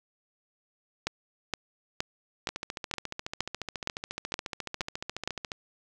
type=two click trains; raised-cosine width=0.2 ms; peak=-11 / -17 dBFS; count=10 / 44; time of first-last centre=1.07-5.276 / 2.49-5.518 s; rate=2.14 / 14.2 Hz; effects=none